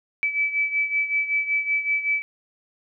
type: beating tone pair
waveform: sine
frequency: 2302 / 2307.3 Hz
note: D7 / D7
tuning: -35 / -31 cents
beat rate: 5.3 Hz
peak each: -22 / -27 dBFS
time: 0.23-2.22 s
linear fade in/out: 0 ms
effects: none